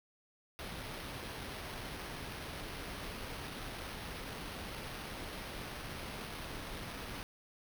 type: noise with sample-and-hold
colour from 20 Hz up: pink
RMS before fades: -44 dBFS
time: 0.59-7.23 s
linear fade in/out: 0 ms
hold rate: 7350 Hz
effects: none